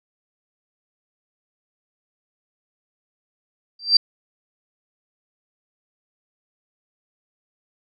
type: tone with exponential growth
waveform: sine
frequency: 4699 Hz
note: D8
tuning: in tune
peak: -6 dBFS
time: 3.79-3.97 s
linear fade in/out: 5 ms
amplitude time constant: 39 ms
effects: none